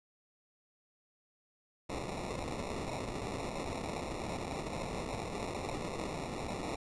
blue noise with sample-and-hold, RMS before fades -39 dBFS, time 1.89-6.76 s, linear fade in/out 5 ms, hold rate 1575 Hz, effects resampled to 22050 Hz

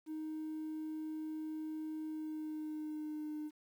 triangle tone with pitch glide, 312.1 to 303.4 Hz, D#4 to D#4, +5 to -44 cents, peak -36 dBFS, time 0.06-3.51 s, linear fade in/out 50 ms, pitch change -49 cents, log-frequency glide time 2.07-3.36 s, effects tanh soft clip ceiling -35 dBFS + 11-bit

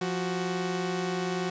sawtooth tone pair together, 175.9 / 372.7 Hz, F3 / F#4, +13 / +13 cents, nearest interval octave + minor second, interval 1300 cents, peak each -27 / -27 dBFS, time 0.01-1.5 s, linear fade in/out 5 ms, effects resampled to 16000 Hz + 10-bit

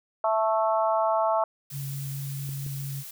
harmonic tone, 220 Hz, A3, in tune, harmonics 3 / 4 / 5 / 6, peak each -24 / -26 / -29 / -32 dBFS, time 0.24-1.44 s, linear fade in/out 2 ms
blue noise, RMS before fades -41 dBFS, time 1.7-3.11 s, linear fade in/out 5 ms
sine tone with vibrato, 138.59 Hz, C#3, in tune, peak -31 dBFS, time 1.71-3.04 s, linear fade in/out 50 ms, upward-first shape sine, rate 4.6 Hz, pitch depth 9 cents each way
clicks, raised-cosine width 3 ms, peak -31 dBFS, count 2, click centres 2.491 / 2.664 s
effects none

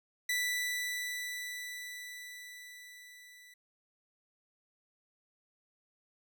sawtooth tone with level ramp, 1975.5 Hz, B6, in tune, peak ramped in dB -26 to -51 dBFS, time 0.29-3.54 s, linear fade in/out 5 ms, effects none

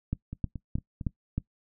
two click trains, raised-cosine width 5 ms, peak -24 / -16 dBFS, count 4 / 5, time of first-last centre 0.33-1.012 / 0.13-1.38 s, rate 4.4 / 3.2 Hz, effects noise-tail reverb RT60 0.1 s tail -20 dB re dry

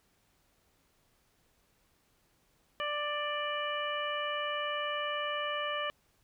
harmonic tone, 590 Hz, D5, 8 cents sharp, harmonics 1 / 2 / 3 / 4 / 5, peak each -37 / -36 / -39 / -42 / -39 dBFS, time 2.8-5.9 s, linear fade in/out 0 ms, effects pink hiss -71 dBFS RMS until 6.23 s

